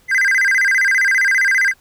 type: tone with vibrato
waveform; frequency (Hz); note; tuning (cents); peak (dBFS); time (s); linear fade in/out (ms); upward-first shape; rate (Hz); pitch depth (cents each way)
triangle; 1801; A6; +40; -10; 0.08-1.74; 50; square; 15; 210
effects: pink hiss -54 dBFS RMS until 1.8 s